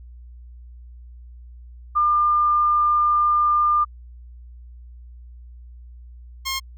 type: tone pair in turn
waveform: sine / 10% pulse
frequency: 1201 / 1070 Hz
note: D6 / C6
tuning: +38 / +38 cents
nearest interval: major second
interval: 200 cents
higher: first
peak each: -15 dBFS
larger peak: neither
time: 1.95-3.85 / 6.45-6.6 s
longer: first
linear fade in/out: 20 ms
effects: added 60 Hz sine -39 dBFS peak until 6.77 s